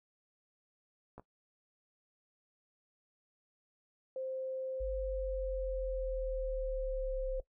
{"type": "clicks", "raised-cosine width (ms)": 1, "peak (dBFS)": -35, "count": 2, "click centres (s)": [1.18, 1.196]}
{"type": "tone", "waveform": "sine", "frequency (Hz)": 523.3, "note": "C5", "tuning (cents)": 0, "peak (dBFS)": -36, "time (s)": [4.16, 7.4], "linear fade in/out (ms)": 2}
{"type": "exponential sweep", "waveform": "sine", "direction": "down", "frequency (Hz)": [50.2, 32.7], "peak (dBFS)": -37, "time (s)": [4.8, 7.41], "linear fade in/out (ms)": 10}
{"effects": ["noise-tail reverb RT60 0.1 s tail -18 dB re dry"]}